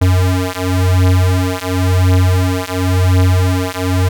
square beating tone pair, 91.4 / 92.34 Hz, F#2 / F#2, -21 / -3 cents, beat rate 0.94 Hz, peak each -14 dBFS, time 0.01-4.09 s, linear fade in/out 10 ms, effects none

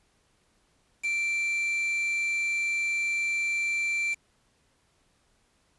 triangle tone with quantisation, 2349 Hz, D7, in tune, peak -24 dBFS, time 1.03-4.15 s, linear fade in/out 20 ms, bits 6, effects pink hiss -68 dBFS RMS until 5.78 s + resampled to 24000 Hz

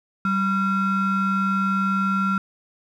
triangle ring-modulated tone, 590 Hz, D5, 8 cents sharp, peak -14 dBFS, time 0.25-2.38 s, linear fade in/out 2 ms, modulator 783 Hz, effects none

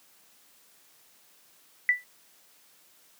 sine tone with exponential decay, 1975.5 Hz, B6, in tune, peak -15 dBFS, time 1.89-2.04 s, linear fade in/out 1 ms, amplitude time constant 31 ms, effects white hiss -60 dBFS RMS until 3.19 s + high-pass 150 Hz 12 dB/octave

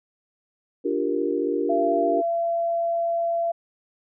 sine chord, G minor seventh, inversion second, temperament equal, 293.7 / 349.2 / 392 / 466.2 Hz, D4 / F4 / G4 / Bb4, 0 / 0 / 0 / 0 cents, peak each -27 dBFS, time 0.84-2.22 s, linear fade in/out 20 ms
sine tone, 677 Hz, E5, 46 cents sharp, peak -21 dBFS, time 1.69-3.52 s, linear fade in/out 10 ms
effects none

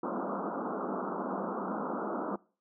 pink band-pass noise, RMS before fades -35 dBFS, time 0.03-2.36 s, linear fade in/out 5 ms, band 180 to 1400 Hz, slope 96 dB/octave, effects noise-tail reverb RT60 0.4 s tail -23 dB re dry

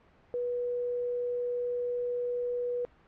sine tone, 487.6 Hz, B4, 22 cents flat, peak -29 dBFS, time 0.34-2.85 s, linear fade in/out 0 ms, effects pink hiss -61 dBFS RMS until 3.07 s + low-pass 2000 Hz 12 dB/octave

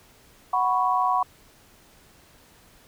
sine chord, F# suspended fourth, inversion none, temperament equal, 740 / 987.8 / 1108.7 Hz, F#5 / B5 / C#6, 0 / 0 / 0 cents, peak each -24 dBFS, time 0.53-1.23 s, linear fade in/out 5 ms, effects pink hiss -55 dBFS RMS until 2.87 s

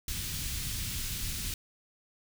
pink band-stop noise, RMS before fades -35 dBFS, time 0.08-1.54 s, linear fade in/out 2 ms, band 140 to 3000 Hz, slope 12 dB/octave, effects none

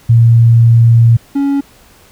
sine / triangle tone pair in turn, 116.1 / 279.5 Hz, A#2 / C#4, -7 / +14 cents, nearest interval octave + minor third, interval 1521 cents, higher second, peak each -3 / -8 dBFS, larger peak first, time 0.09-1.17 / 1.35-1.61 s, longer first, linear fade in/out 10 ms, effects pink hiss -44 dBFS RMS until 2.11 s

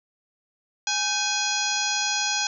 harmonic tone with a mistuned harmonic, 832 Hz, G#5, 3 cents sharp, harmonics 1 / 2 / 3 / 4 / 5 / 6 / 7 / 8, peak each -31 / -31 / -31 / -31 / -31 / -31 / -31 / -31 dBFS, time 0.87-2.47 s, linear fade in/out 2 ms, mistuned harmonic 2, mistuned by -130 cents, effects none

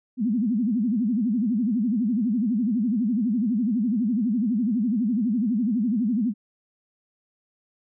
sine tone with vibrato, 226.6 Hz, A#3, 49 cents flat, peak -20 dBFS, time 0.17-6.34 s, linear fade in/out 50 ms, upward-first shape sine, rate 12 Hz, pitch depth 230 cents each way, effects none

